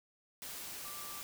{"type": "tone in noise", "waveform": "sine", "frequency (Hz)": 1174.7, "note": "D6", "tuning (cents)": 0, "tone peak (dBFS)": -50, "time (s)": [0.85, 1.21], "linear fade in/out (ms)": 0, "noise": "white", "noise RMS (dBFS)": -45, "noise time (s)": [0.42, 1.23], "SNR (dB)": -8, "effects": []}